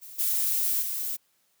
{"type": "noise with level steps", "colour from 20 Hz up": "violet", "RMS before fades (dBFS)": [-44, -26, -31], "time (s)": [0.01, 1.17], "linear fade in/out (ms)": 20, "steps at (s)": [0.18, 0.81], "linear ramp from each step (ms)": 20, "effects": ["white hiss -69 dBFS RMS until 1.6 s", "high-pass 80 Hz 12 dB/octave"]}